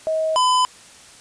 sine / square tone pair in turn, 635 / 1008 Hz, D#5 / B5, +35 / +35 cents, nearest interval minor sixth, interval 800 cents, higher second, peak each -18 / -15 dBFS, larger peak second, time 0.07-0.36 / 0.36-0.65 s, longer neither, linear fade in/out 0 ms, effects white hiss -45 dBFS RMS until 1.2 s + resampled to 22050 Hz

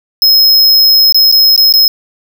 square tone with dropouts, 5140 Hz, E8, 45 cents flat, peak -4 dBFS, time 0.22-1.88 s, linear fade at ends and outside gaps 1 ms, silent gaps 1.124-1.145 / 1.315-1.324 / 1.562-1.577 / 1.725-1.738 s, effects none

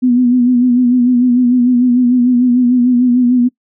sine tone with vibrato, 246.9 Hz, B3, in tune, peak -7 dBFS, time 0.02-3.49 s, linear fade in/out 20 ms, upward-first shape sine, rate 6.7 Hz, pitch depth 49 cents each way, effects noise-tail reverb RT60 0.1 s tail -21 dB re dry

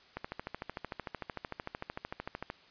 click train, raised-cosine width 0.5 ms, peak -22 dBFS, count 32, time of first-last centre 0.17-2.501 s, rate 13.3 Hz, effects white hiss -60 dBFS RMS until 2.7 s + resampled to 11025 Hz

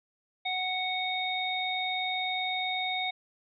harmonic tone, 741 Hz, F#5, 2 cents sharp, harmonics 1 / 3 / 5, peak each -33 / -33 / -33 dBFS, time 0.45-3.11 s, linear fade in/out 10 ms, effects none

